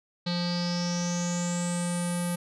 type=tone with low-pass filter sweep; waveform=square; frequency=174.9 Hz; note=F3; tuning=3 cents sharp; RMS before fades=-29 dBFS; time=0.26-2.36 s; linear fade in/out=10 ms; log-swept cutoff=4200 to 11000 Hz; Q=9.1; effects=none